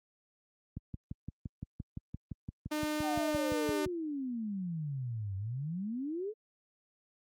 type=click train; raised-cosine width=5 ms; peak=-26 dBFS; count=19; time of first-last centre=0.77-3.863 s; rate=5.82 Hz
type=tone with pitch glide; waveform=sawtooth; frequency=303.2 to 299.9 Hz; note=D#4 to D4; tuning=-45 to +36 cents; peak=-28 dBFS; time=2.71-3.86 s; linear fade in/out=10 ms; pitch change=-19 cents; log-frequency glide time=3.18-3.67 s
type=exponential two-way sweep; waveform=sine; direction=down then up; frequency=799 to 93.8 to 449 Hz; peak=-34 dBFS; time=3.02-6.34 s; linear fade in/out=50 ms; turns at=5.36 s
effects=high-pass 60 Hz 12 dB/octave + Opus 48 kbps